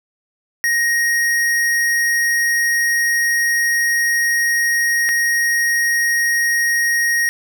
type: tone pair in turn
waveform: square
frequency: 1874 / 1874 Hz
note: A#6 / A#6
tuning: +9 / +9 cents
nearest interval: unison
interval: 0 cents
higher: neither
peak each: -15 dBFS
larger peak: neither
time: 0.64-5.09 / 5.09-7.29 s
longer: first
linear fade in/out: 0 ms
effects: none